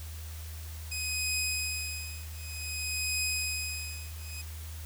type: tone with tremolo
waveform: 15% pulse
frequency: 2512 Hz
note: D#7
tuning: 16 cents sharp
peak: -21 dBFS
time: 0.91-4.42 s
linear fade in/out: 10 ms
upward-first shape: triangle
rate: 0.54 Hz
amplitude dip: 100%
effects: added 79 Hz sine -39 dBFS peak until 4.85 s + white hiss -49 dBFS RMS until 4.85 s